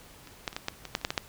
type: clicks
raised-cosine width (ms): 0.2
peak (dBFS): -30 / -12 / -25 / -15 / -12 / -21 / -9 / -28 / -9 / -12 / -8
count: 11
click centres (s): 0.273 / 0.478 / 0.529 / 0.565 / 0.684 / 0.853 / 0.951 / 1.014 / 1.049 / 1.105 / 1.178
effects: pink hiss -52 dBFS RMS until 1.28 s